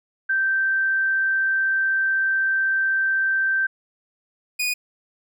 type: tone pair in turn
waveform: sine / sawtooth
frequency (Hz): 1561 / 2469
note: G6 / D#7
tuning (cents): -8 / -14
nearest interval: minor sixth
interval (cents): 794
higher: second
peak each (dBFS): -18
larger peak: neither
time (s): 0.29-3.67 / 4.59-4.74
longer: first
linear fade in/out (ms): 10
effects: none